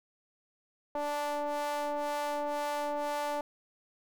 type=ring-modulated tone; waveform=square; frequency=146.2 Hz; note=D3; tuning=7 cents flat; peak=-29 dBFS; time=0.95-3.41 s; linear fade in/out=2 ms; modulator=732 Hz; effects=none